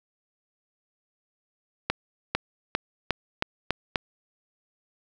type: accelerating click train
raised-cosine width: 0.3 ms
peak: -7 dBFS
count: 7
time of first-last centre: 1.9-3.958 s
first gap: 450 ms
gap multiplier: 0.89
effects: none